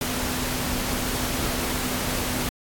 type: tone in noise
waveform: sine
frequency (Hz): 251.1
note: B3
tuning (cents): +29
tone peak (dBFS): -32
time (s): 0.01-2.49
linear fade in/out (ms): 2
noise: pink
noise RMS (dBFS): -27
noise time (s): 0.01-2.49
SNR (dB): -8
effects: AAC 64 kbps